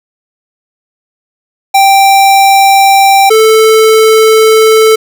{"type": "tone pair in turn", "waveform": "square", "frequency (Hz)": [784, 439.8], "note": ["G5", "A4"], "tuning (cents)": [0, -1], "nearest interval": "minor seventh", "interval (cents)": 1001, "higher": "first", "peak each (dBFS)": -3, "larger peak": "neither", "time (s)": [[1.74, 3.3], [3.3, 4.96]], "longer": "second", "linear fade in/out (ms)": 10, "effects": []}